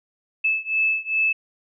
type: beating tone pair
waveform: sine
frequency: 2614 / 2616.5 Hz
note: E7 / E7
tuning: -15 / -14 cents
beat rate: 2.5 Hz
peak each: -22 / -23 dBFS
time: 0.44-1.33 s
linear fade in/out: 10 ms
effects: none